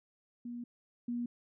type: tone pair in turn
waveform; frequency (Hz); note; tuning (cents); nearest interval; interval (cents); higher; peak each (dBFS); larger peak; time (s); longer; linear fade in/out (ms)
sine; 240 / 240; B3 / B3; -49 / -49; unison; 0; neither; -39 / -33; second; 0.45-0.64 / 1.08-1.26; first; 5
effects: none